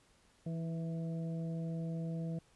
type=harmonic tone with a mistuned harmonic; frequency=164.8 Hz; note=E3; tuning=in tune; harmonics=1 / 2 / 3 / 4; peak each=-36 / -49 / -49 / -51 dBFS; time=0.46-2.39 s; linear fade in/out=5 ms; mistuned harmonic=2; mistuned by=-29 cents; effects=pink hiss -68 dBFS RMS until 2.55 s + resampled to 24000 Hz